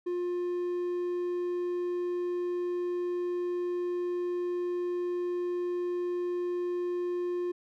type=tone; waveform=triangle; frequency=354 Hz; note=F4; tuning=23 cents sharp; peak=-27 dBFS; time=0.06-7.52 s; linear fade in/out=10 ms; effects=none